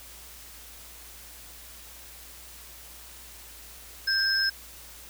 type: tone pair together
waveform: sine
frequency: 1581 / 5172 Hz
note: G6 / E8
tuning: +14 / -34 cents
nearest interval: octave + major sixth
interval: 2052 cents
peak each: -25 dBFS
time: 4.07-4.5 s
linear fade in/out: 10 ms
effects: added 58 Hz sine -52 dBFS peak until 5.09 s + white hiss -47 dBFS RMS until 5.09 s